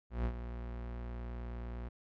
40% pulse tone with ADSR envelope, 59.4 Hz, A#1, 33 cents sharp, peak -29 dBFS, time 0.1-1.89 s, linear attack 150 ms, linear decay 70 ms, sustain -10 dB, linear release 10 ms, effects low-pass 2000 Hz 12 dB/octave

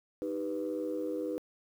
sine chord, Eb augmented, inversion none, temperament equal, 311.1 / 392 / 493.9 Hz, Eb4 / G4 / B4, 0 / 0 / 0 cents, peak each -35 / -38 / -35 dBFS, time 0.22-1.38 s, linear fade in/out 0 ms, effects tanh soft clip ceiling -25 dBFS + 10-bit

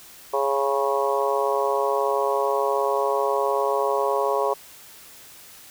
harmonic tone with a mistuned harmonic, 138.59 Hz, C#3, in tune, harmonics 3 / 4 / 5 / 6 / 7 / 8, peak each -25 / -25 / -29 / -31 / -27 / -28 dBFS, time 0.33-4.54 s, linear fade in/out 10 ms, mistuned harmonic 8, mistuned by -18 cents, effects white hiss -46 dBFS RMS until 5.7 s

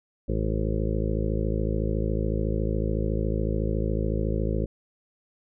harmonic tone, 53.9 Hz, A1, 35 cents flat, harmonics 1 / 2 / 3 / 4 / 6 / 7 / 8 / 9 / 10, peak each -27 / -30 / -32 / -33 / -35 / -35 / -36 / -37 / -37 dBFS, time 0.28-4.66 s, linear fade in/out 10 ms, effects none

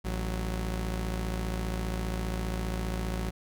sawtooth tone pair together, 55 / 185 Hz, A1 / F#3, 0 / 0 cents, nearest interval octave + major sixth, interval 2100 cents, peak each -27 / -32 dBFS, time 0.04-3.31 s, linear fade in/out 20 ms, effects none

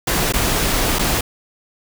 pink noise with dropouts, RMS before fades -18 dBFS, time 0.07-1.21 s, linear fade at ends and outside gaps 5 ms, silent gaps 0.324-0.336 / 0.987-0.992 s, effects none

